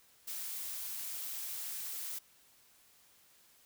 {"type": "noise", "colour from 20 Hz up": "blue", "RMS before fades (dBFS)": -41, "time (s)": [0.27, 2.19], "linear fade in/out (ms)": 10, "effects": ["white hiss -65 dBFS RMS until 3.65 s"]}